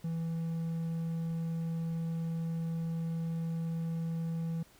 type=tone; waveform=triangle; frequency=164.81 Hz; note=E3; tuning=in tune; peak=-30 dBFS; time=0.04-4.63 s; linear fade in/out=5 ms; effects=pink hiss -61 dBFS RMS until 4.79 s